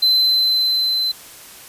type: tone with level ramp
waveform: triangle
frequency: 4061 Hz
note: B7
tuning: 48 cents sharp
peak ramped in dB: -10 to -16 dBFS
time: 0.02-1.12 s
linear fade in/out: 10 ms
effects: white hiss -40 dBFS RMS until 1.68 s + resampled to 32000 Hz